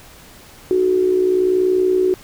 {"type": "tone with amplitude modulation", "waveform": "sine", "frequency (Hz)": 370, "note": "F#4", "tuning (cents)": 0, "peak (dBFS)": -10, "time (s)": [0.71, 2.14], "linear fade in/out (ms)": 0, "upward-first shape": "sine", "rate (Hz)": 60.8, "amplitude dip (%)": 60, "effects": ["pink hiss -43 dBFS RMS until 2.23 s"]}